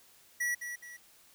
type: tone with echo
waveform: square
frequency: 1937 Hz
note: B6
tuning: 34 cents flat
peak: -30 dBFS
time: 0.4-0.55 s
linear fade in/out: 10 ms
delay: 210 ms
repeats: 2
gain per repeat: -8 dB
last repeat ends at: 0.97 s
effects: white hiss -61 dBFS RMS until 1.34 s

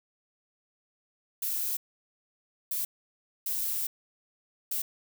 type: noise bursts at uneven times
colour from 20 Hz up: violet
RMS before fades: -31 dBFS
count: 4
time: 1.42-1.77 / 2.71-2.85 / 3.46-3.87 / 4.71-4.82 s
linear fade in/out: 5 ms
effects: none

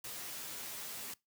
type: noise with comb filter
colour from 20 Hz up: white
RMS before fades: -44 dBFS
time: 0.04-1.14 s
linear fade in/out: 5 ms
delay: 11 ms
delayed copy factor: -0.6
effects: noise-tail reverb RT60 0.2 s tail -22 dB re dry + high-pass 80 Hz 12 dB/octave

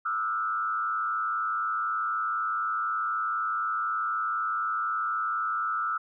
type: tone with frequency modulation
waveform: sine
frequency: 1318.5 Hz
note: E6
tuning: in tune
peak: -26 dBFS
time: 0.05-5.98 s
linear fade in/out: 10 ms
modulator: 104 Hz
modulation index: 0.93
effects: none

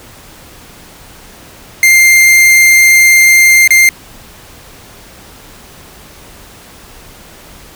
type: tone with dropouts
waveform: 45% pulse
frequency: 2103 Hz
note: C7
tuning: 8 cents sharp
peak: -3 dBFS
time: 1.83-3.89 s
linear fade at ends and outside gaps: 1 ms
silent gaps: 3.676-3.706 s
effects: pink hiss -36 dBFS RMS until 7.75 s

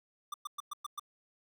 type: tone bursts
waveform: square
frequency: 1185 Hz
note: D6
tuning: 15 cents sharp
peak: -37 dBFS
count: 6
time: 0.32-0.996 s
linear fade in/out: 5 ms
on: 21 ms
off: 110 ms
effects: none

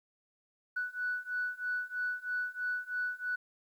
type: beating tone pair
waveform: sine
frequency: 1480 / 1483.1 Hz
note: F#6 / F#6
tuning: 0 / +4 cents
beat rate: 3.1 Hz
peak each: -36 / -35 dBFS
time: 0.76-3.36 s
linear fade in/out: 10 ms
effects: tanh soft clip ceiling -25 dBFS + 11-bit

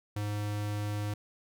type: tone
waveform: square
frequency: 104 Hz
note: G#2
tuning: 3 cents sharp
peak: -32 dBFS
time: 0.16-1.14 s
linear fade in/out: 5 ms
effects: none

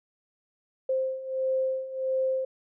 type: beating tone pair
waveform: sine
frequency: 523.3 / 524.8 Hz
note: C5 / C5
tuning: 0 / +5 cents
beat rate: 1.5 Hz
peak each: -31 / -27 dBFS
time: 0.89-2.45 s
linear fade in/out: 5 ms
effects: none

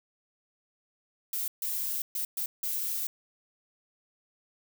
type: noise bursts at uneven times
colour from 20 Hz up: violet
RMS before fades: -32 dBFS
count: 5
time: 1.33-1.48 / 1.62-2.02 / 2.15-2.25 / 2.37-2.46 / 2.63-3.07 s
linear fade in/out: 2 ms
effects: none

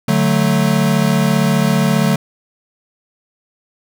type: chord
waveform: square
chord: D major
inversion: none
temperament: equal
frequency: 146.83 / 185 / 220 Hz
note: D3 / F#3 / A3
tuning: 0 / 0 / 0 cents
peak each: -17 dBFS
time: 0.08-2.16 s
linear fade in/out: 5 ms
effects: none

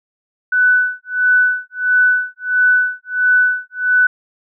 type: tone with tremolo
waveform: sine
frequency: 1494 Hz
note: F#6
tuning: 16 cents sharp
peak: -8 dBFS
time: 0.52-4.07 s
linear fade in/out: 5 ms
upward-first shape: sine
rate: 1.5 Hz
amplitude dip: 100%
effects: none

